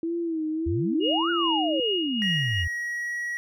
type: tone with vibrato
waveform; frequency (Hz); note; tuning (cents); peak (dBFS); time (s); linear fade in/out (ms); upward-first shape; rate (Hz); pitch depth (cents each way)
sine; 325.6; E4; -21; -25; 0.03-1.8; 2; sine; 1.7; 82
type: exponential two-way sweep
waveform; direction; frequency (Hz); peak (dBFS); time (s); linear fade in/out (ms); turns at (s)
sine; up then down; 72 to 1476 to 78.9; -25; 0.66-2.68; 10; 1.3
type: tone with tremolo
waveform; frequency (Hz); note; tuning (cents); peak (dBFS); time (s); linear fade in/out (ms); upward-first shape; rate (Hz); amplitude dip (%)
sine; 2866; F7; +44; -24; 1-2.65; 50; sine; 2.5; 55
type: tone with pitch glide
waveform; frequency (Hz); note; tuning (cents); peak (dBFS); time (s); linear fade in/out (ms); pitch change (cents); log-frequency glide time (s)
triangle; 1900 to 1915.4; A#6 to A#6; +33 to +46; -26; 2.22-3.37; 0; +13; 2.63-3.16
effects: none